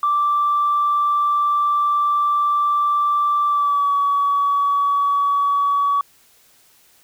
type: tone with pitch glide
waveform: sine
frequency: 1171 to 1134.4 Hz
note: D6 to C#6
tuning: -5 to +40 cents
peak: -14 dBFS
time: 0.03-6.01 s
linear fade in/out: 2 ms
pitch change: -55 cents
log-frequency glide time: 3.47-3.93 s
effects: tanh soft clip ceiling -10 dBFS + white hiss -54 dBFS RMS until 7.03 s